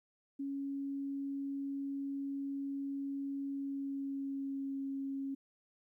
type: tone with pitch glide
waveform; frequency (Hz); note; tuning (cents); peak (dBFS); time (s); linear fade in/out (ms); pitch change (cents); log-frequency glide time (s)
sine; 277.2 to 273.1; C#4 to C#4; 0 to -26; -36; 0.39-5.35; 10; -26; 3.49-4.8
effects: 13-bit